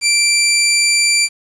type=tone; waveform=15% pulse; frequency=2349 Hz; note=D7; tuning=in tune; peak=-4 dBFS; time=0.01-1.29 s; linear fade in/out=50 ms; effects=resampled to 22050 Hz + 7-bit